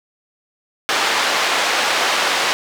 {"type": "band-pass noise", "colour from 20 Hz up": "pink", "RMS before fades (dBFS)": -18, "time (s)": [0.89, 2.53], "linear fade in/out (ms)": 0, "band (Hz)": [700, 4900], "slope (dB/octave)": 12, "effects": []}